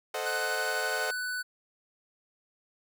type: chord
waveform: sawtooth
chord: A diminished seventh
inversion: none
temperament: equal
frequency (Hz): 440 / 523.3 / 622.3 / 740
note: A4 / C5 / Eb5 / Gb5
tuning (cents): 0 / 0 / 0 / 0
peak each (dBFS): -33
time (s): 0.14-1.11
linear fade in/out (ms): 5
type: tone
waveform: square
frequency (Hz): 1492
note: F#6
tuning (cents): +14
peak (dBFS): -32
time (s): 0.25-1.43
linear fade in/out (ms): 20
effects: none